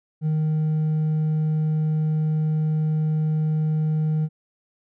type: tone with hard clipping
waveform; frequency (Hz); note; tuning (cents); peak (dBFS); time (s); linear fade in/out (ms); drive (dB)
sine; 155.2; D#3; -4; -20; 0.21-4.29; 50; 2
effects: none